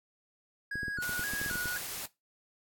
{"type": "tone with vibrato", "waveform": "triangle", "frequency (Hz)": 1551, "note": "G6", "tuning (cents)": -19, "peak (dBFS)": -32, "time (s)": [0.71, 1.78], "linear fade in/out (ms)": 5, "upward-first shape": "square", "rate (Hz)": 1.9, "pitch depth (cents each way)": 110}
{"type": "clicks", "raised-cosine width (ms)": 3, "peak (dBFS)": -28, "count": 12, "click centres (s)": [0.756, 0.832, 0.882, 0.987, 1.093, 1.194, 1.336, 1.415, 1.462, 1.512, 1.556, 1.657]}
{"type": "noise", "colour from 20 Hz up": "white", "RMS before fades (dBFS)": -39, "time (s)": [1.02, 2.06], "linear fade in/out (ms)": 5}
{"effects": ["noise-tail reverb RT60 0.2 s tail -18 dB re dry", "AAC 64 kbps"]}